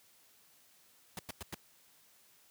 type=noise bursts; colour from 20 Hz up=pink; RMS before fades=-41 dBFS; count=4; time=1.17-1.545 s; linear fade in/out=2 ms; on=21 ms; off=97 ms; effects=white hiss -65 dBFS RMS until 2.5 s + high-pass 80 Hz 12 dB/octave